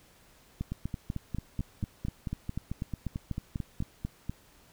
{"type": "two click trains", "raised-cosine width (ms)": 5, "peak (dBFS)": [-20, -21], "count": [16, 15], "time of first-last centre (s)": [[0.61, 4.296], [0.72, 3.824]], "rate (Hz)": [4.07, 4.51], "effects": ["pink hiss -60 dBFS RMS until 4.72 s"]}